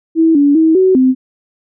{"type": "tone with pitch steps", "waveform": "sine", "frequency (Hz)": [324.9, 285.9, 320.8, 375.4, 258.6], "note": ["E4", "D4", "E4", "F#4", "C4"], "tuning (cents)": [-25, -46, -47, 25, -20], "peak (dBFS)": -6, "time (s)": [0.15, 1.15], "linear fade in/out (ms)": 50, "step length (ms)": 200, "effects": []}